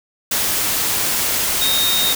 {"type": "tone in noise", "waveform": "sine", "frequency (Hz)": 3715, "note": "A#7", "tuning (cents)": -7, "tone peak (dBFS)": -17, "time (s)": [1.61, 2.13], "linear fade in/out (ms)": 5, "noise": "white", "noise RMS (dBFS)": -19, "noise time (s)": [0.31, 2.15], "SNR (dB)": -1, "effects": []}